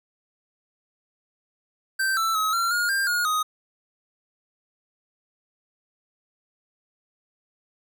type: tone with pitch steps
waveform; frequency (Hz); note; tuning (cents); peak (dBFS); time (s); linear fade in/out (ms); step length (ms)
square; 1559 / 1329 / 1279 / 1368 / 1428 / 1593 / 1435 / 1250; G6 / E6 / D#6 / F6 / F6 / G6 / F6 / D#6; -10 / +14 / +47 / -36 / +38 / +27 / +47 / +8; -22; 1.99-3.43; 10; 180
effects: none